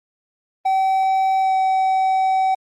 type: tone with pitch glide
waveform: triangle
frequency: 766 to 761.1 Hz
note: G5 to F#5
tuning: -40 to +49 cents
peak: -13 dBFS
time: 0.65-2.55 s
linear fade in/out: 10 ms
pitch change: -11 cents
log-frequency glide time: 1.41-1.54 s
effects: Opus 24 kbps